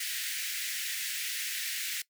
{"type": "high-pass noise", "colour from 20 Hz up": "pink", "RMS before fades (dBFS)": -35, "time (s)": [0, 2.02], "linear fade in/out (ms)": 5, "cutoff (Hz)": 1700, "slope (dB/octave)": 48, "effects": ["noise-tail reverb RT60 0.1 s tail -19 dB re dry"]}